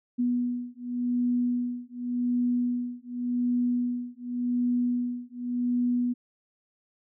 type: beating tone pair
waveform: sine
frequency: 244.1 / 244.98 Hz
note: B3 / B3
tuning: -20 / -14 cents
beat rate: 0.88 Hz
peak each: -28 dBFS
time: 0.18-6.14 s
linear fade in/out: 20 ms
effects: none